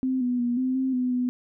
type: tone with pitch steps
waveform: sine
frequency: 259.8 / 246.9 / 241.1 / 257.7 / 262.6 / 251.2 / 248.7 Hz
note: C4 / B3 / B3 / C4 / C4 / B3 / B3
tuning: -12 / 0 / -41 / -26 / +6 / +30 / +12 cents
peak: -22 dBFS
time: 0.03-1.29 s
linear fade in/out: 0 ms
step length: 180 ms
effects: none